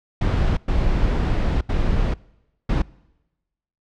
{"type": "noise bursts at uneven times", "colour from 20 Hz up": "brown", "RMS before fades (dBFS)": -19, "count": 4, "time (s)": [[0.21, 0.57], [0.68, 1.61], [1.69, 2.14], [2.69, 2.82]], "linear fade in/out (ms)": 5, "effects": ["noise-tail reverb RT60 1.0 s tail -24 dB re dry", "low-pass 4000 Hz 12 dB/octave"]}